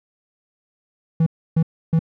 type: tone bursts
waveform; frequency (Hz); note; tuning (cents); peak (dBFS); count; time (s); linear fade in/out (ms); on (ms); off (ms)
triangle; 162.6; E3; -23; -11; 3; 1.2-1.992; 5; 64; 300
effects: none